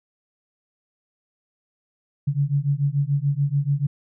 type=beating tone pair; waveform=sine; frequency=138.59 / 145.49 Hz; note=C#3 / D3; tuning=0 / -16 cents; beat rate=6.9 Hz; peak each=-22 dBFS; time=2.27-3.87 s; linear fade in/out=10 ms; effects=none